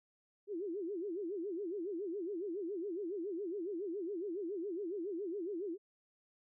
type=tone with vibrato; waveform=sine; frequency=370 Hz; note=F#4; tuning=in tune; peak=-37 dBFS; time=0.47-5.78 s; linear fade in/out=50 ms; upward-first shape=sine; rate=7.2 Hz; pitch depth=230 cents each way; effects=none